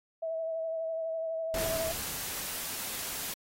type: tone with vibrato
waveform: sine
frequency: 650 Hz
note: E5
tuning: 24 cents flat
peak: -31 dBFS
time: 0.22-1.92 s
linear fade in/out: 10 ms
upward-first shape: sine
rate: 12 Hz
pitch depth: 22 cents each way
type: noise with exponential decay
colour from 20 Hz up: pink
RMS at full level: -35 dBFS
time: 1.54-3.25 s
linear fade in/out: 2 ms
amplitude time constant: 370 ms
type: noise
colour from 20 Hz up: white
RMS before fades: -37 dBFS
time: 1.58-3.34 s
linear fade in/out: 5 ms
effects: AAC 48 kbps